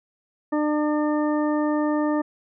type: harmonic tone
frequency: 300 Hz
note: D4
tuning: 37 cents sharp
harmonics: 1 / 2 / 3 / 4 / 6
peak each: -21 / -27 / -31 / -33 / -37 dBFS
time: 0.52-2.22 s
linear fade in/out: 10 ms
effects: none